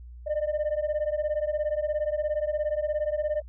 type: beating tone pair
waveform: sine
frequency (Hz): 595 / 612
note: D5 / D#5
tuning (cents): +22 / -29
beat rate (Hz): 17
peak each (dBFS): -26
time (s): 0.26-3.42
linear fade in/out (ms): 20
effects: tanh soft clip ceiling -22 dBFS + added 60 Hz sine -41 dBFS peak until 3.48 s